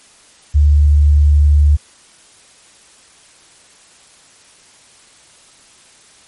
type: tone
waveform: sine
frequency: 73.42 Hz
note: D2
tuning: in tune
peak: -6 dBFS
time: 0.54-1.77 s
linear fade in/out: 20 ms
effects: white hiss -46 dBFS RMS until 6.27 s + MP3 48 kbps